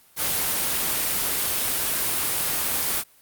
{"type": "noise", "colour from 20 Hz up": "white", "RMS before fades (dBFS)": -24, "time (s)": [0.16, 3.04], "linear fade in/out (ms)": 50, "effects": ["white hiss -56 dBFS RMS until 3.21 s", "Opus 32 kbps"]}